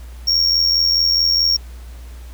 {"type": "tone with amplitude modulation", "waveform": "triangle", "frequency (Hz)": 5540, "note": "F8", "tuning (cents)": -15, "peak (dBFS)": -9, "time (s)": [0.27, 1.57], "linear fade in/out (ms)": 10, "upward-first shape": "sine", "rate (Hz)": 84.7, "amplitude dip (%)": 60, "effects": ["added 60 Hz sine -32 dBFS peak until 2.33 s", "pink hiss -47 dBFS RMS until 2.33 s"]}